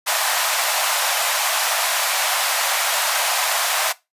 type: high-pass noise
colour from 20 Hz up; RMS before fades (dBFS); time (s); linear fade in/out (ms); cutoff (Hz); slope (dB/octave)
pink; -20; 0.06-3.93; 20; 620; 48
effects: noise-tail reverb RT60 0.2 s tail -18 dB re dry + resampled to 32000 Hz